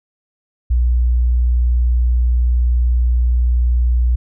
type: tone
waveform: sine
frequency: 60.5 Hz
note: B1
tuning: 35 cents flat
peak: -11 dBFS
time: 0.7-4.16 s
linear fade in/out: 10 ms
effects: none